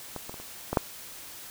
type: clicks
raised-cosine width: 1 ms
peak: -21 / -24 / -27 / -29 / -14 / -6 dBFS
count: 6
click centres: 0.163 / 0.295 / 0.342 / 0.4 / 0.73 / 0.772 s
effects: white hiss -44 dBFS RMS until 1.5 s